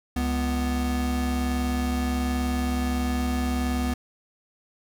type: tone pair together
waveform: square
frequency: 69.28 / 246.9 Hz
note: C#2 / B3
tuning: 0 / 0 cents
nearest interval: octave + minor seventh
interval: 2200 cents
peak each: -27 dBFS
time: 0.16-3.94 s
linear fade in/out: 5 ms
effects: none